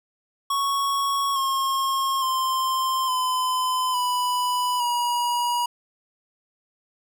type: tone with pitch steps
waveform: square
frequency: 1108.7 / 1077.8 / 1047.7 / 1018.4 / 990 / 962.4 Hz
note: C#6 / C#6 / C6 / C6 / B5 / B5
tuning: 0 / -49 / +2 / -47 / +4 / -45 cents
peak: -22 dBFS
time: 0.5-5.66 s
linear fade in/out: 5 ms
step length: 860 ms
effects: none